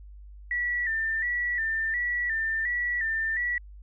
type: tone with vibrato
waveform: sine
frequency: 1864.7 Hz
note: A#6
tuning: in tune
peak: -25 dBFS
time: 0.51-3.58 s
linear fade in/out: 2 ms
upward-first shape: square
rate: 1.4 Hz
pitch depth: 70 cents each way
effects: added 50 Hz sine -43 dBFS peak until 3.82 s